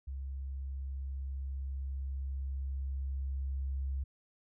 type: tone with level ramp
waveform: sine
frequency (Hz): 67.5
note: C#2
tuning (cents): -45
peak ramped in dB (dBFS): -37 to -32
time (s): 0.07-4.04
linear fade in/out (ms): 10
effects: none